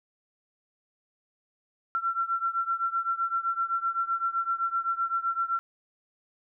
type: beating tone pair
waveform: sine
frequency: 1354 / 1361.8 Hz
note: E6 / F6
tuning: +46 / -44 cents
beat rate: 7.8 Hz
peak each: -28 / -30 dBFS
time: 1.95-5.59 s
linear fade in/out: 0 ms
effects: none